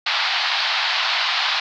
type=band-pass noise; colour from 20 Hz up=white; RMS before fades=-21 dBFS; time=0.06-1.6 s; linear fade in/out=5 ms; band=710 to 4600 Hz; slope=48 dB/octave; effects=none